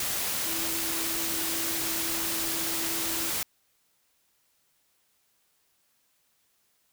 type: tone in noise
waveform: sine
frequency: 329.6 Hz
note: E4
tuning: in tune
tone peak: -38 dBFS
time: 0.46-3.3 s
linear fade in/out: 2 ms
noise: white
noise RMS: -30 dBFS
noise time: 0-3.43 s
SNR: -11 dB
effects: white hiss -70 dBFS RMS until 6.92 s